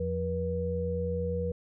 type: tone cluster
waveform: sine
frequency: 85.7 / 174.5 / 482.4 Hz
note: F2 / F3 / B4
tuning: -32 / -1 / -41 cents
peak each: -33 / -35 / -31 dBFS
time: 0-1.52 s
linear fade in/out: 5 ms
effects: none